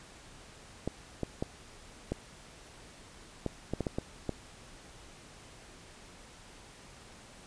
clicks, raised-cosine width 2 ms, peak -18 dBFS, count 10, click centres 0.876 / 1.233 / 1.425 / 2.12 / 3.463 / 3.736 / 3.807 / 3.868 / 3.985 / 4.293 s, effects pink hiss -53 dBFS RMS until 7.46 s + resampled to 22050 Hz

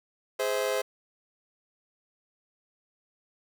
40% pulse chord, Ab augmented, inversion none, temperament just, 415.3 / 519.1 / 648.9 Hz, Ab4 / C5 / E5, 0 / -14 / -27 cents, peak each -31 / -28 / -32 dBFS, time 0.39-0.82 s, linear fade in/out 10 ms, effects none

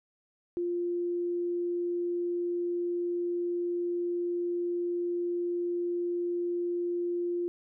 sine tone, 349.2 Hz, F4, in tune, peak -28 dBFS, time 0.57-7.48 s, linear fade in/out 0 ms, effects none

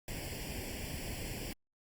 pink noise with comb filter, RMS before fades -41 dBFS, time 0.08-1.53 s, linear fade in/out 2 ms, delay 0.39 ms, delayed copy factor +0.85, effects Opus 48 kbps

